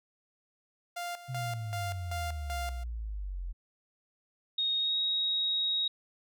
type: tone with tremolo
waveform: sawtooth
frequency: 698.5 Hz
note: F5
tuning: in tune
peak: -31 dBFS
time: 0.96-2.84 s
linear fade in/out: 10 ms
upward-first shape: square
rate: 2.6 Hz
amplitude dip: 75%
type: exponential sweep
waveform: sine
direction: down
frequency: 130.81 to 42.12 Hz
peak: -34 dBFS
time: 1.28-3.53 s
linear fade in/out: 20 ms
type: tone with pitch glide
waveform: sine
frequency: 3729 to 3785 Hz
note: A#7 to A#7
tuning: 0 to +26 cents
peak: -27 dBFS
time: 4.58-5.88 s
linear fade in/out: 5 ms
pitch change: +26 cents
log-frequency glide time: 4.78-4.98 s
effects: none